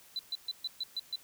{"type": "tone bursts", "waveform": "triangle", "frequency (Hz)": 4001, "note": "B7", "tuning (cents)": 22, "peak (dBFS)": -29, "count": 7, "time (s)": [0.16, 1.157], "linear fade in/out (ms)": 2, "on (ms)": 31, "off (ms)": 130, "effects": ["tanh soft clip ceiling -30 dBFS", "white hiss -58 dBFS RMS until 1.23 s"]}